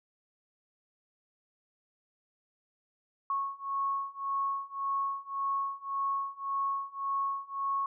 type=beating tone pair; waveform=sine; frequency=1100 / 1101.8 Hz; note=C#6 / C#6; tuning=-14 / -11 cents; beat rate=1.8 Hz; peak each=-34 / -33 dBFS; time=3.3-7.86 s; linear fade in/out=2 ms; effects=none